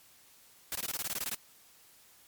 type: noise bursts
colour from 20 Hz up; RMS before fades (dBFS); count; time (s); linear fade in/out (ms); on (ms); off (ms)
white; -35; 12; 0.72-1.347; 0; 33; 21
effects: white hiss -60 dBFS RMS until 2.27 s + MP3 96 kbps